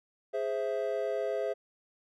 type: chord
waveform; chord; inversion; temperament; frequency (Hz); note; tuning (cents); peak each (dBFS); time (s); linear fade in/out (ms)
triangle; Ab augmented; none; equal; 415.3 / 523.3 / 659.3; Ab4 / C5 / E5; 0 / 0 / 0; -32; 0.33-1.54; 20
effects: none